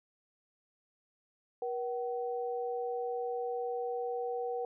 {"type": "tone pair together", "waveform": "sine", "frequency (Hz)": [479.5, 759.6], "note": ["A#4", "F#5"], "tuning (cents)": [49, 45], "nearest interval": "minor sixth", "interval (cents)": 796, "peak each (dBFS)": [-34, -38], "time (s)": [1.62, 4.65], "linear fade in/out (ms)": 2, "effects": []}